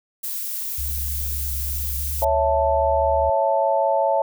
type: noise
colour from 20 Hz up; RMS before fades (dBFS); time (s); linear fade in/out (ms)
violet; -28; 0.23-2.25; 10
type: tone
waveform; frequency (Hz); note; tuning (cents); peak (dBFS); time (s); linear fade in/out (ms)
sine; 69.3; C#2; 0; -26; 0.78-3.3; 5
type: chord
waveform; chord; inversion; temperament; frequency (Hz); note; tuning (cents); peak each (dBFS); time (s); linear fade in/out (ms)
sine; A major; first; equal; 554.4 / 659.3 / 880; C#5 / E5 / A5; 0 / 0 / 0; -21; 2.22-4.22; 2
effects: none